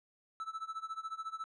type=tone with tremolo; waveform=triangle; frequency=1314 Hz; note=E6; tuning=6 cents flat; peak=-34 dBFS; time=0.4-1.44 s; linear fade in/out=0 ms; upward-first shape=sine; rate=14 Hz; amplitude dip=90%; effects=resampled to 24000 Hz